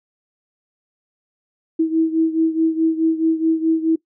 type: beating tone pair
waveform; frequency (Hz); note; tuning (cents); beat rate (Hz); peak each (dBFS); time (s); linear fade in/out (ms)
sine; 321.9 / 326.6; E4 / E4; -41 / -16; 4.7; -16 / -20; 1.79-3.96; 10
effects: noise-tail reverb RT60 0.1 s tail -20 dB re dry